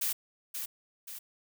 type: noise with echo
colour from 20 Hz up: blue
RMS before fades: -31 dBFS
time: 0.01-0.13 s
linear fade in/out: 10 ms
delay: 530 ms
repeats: 2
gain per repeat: -6 dB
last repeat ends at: 1.19 s
effects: none